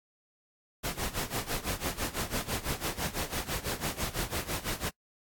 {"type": "noise with tremolo", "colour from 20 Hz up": "pink", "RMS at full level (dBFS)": -31, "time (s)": [0.83, 4.9], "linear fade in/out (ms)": 20, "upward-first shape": "sine", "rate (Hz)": 6, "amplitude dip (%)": 85, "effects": ["noise-tail reverb RT60 0.1 s tail -24 dB re dry", "AAC 64 kbps"]}